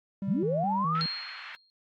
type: tone with vibrato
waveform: triangle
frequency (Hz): 178.1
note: F3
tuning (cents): +34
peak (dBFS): -28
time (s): 0.22-1.06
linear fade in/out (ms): 2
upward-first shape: square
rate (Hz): 2.4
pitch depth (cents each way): 170
type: linear sweep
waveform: sine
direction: up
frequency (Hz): 110.7 to 1382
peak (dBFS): -26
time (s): 0.27-1.02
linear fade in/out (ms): 20
type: band-pass noise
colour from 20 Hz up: pink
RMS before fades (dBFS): -43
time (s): 0.95-1.55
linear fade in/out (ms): 0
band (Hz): 1300 to 2800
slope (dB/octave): 24
type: tone with exponential decay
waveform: sine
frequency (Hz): 4233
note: C8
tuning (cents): +19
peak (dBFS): -26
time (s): 1.01-1.7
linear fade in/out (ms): 0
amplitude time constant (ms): 150
effects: AAC 64 kbps